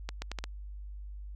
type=accelerating click train; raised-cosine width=0.2 ms; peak=-19 dBFS; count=5; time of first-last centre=0.09-0.44 s; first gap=130 ms; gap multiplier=0.74; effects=added 50 Hz sine -40 dBFS peak until 1.35 s